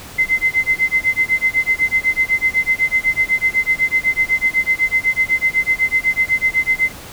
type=tone with tremolo; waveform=sine; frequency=2064 Hz; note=C7; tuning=24 cents flat; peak=-10 dBFS; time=0.18-6.92 s; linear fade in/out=10 ms; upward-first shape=sine; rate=8 Hz; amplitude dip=100%; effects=pink hiss -35 dBFS RMS until 7.12 s